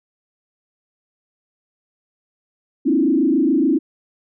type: tone with frequency modulation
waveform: sine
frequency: 293.7 Hz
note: D4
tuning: in tune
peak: -13 dBFS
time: 2.85-3.79 s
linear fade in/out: 20 ms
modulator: 27.1 Hz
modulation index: 1.7
effects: none